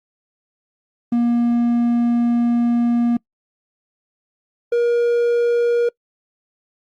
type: tone pair in turn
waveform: triangle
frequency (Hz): 237.4 / 474.8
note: A#3 / A#4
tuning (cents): +32 / +32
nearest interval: octave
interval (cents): 1200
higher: second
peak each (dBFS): -12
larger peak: neither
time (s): 1.12-3.17 / 4.72-5.89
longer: first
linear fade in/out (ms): 5
effects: noise-tail reverb RT60 0.1 s tail -25 dB re dry + Opus 32 kbps